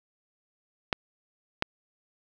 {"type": "clicks", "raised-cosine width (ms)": 0.3, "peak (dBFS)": -8, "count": 2, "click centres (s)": [0.928, 1.624], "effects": []}